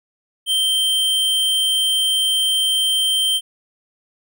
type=tone; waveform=square; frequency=3133 Hz; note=G7; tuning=2 cents flat; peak=-16 dBFS; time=0.46-3.41 s; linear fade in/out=50 ms; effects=none